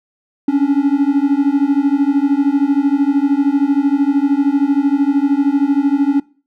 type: beating tone pair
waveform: triangle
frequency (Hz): 275 / 288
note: C#4 / D4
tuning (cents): -14 / -34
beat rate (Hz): 13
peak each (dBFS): -12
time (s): 0.48-6.2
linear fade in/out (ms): 5
effects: noise-tail reverb RT60 0.4 s tail -22 dB re dry